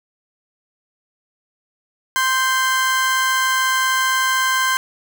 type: tone pair together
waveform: 35% pulse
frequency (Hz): 1041.1 / 1568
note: C6 / G6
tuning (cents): -9 / 0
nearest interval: perfect fifth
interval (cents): 709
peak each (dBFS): -17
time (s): 2.16-4.77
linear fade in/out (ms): 0
effects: none